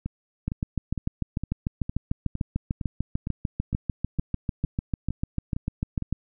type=two click trains; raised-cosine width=5 ms; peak=-17 / -13 dBFS; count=14 / 39; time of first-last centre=0.06-6.023 / 0.48-6.126 s; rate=2.18 / 6.73 Hz; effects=none